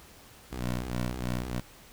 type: ring-modulated tone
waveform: 15% pulse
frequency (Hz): 61.74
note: B1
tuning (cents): 0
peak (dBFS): -21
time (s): 0.51-1.61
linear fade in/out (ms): 20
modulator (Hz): 60.1
effects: pink hiss -53 dBFS RMS until 1.92 s